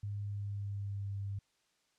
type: tone with pitch glide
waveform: sine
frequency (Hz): 102 to 99.5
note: G#2 to G2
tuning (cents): -31 to +26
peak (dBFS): -36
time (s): 0.03-1.39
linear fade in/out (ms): 5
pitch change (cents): -43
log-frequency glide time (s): 0.21-1.1
effects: white hiss -75 dBFS RMS until 1.98 s + low-pass 7000 Hz 12 dB/octave